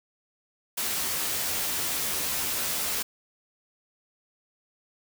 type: noise with comb filter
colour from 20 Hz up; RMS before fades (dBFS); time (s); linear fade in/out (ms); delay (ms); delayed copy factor
white; -29; 0.77-3.03; 10; 13; +0.6
effects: none